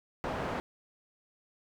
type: low-pass noise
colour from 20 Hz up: white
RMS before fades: -35 dBFS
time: 0.24-0.6 s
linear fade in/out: 0 ms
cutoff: 970 Hz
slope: 12 dB/octave
effects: none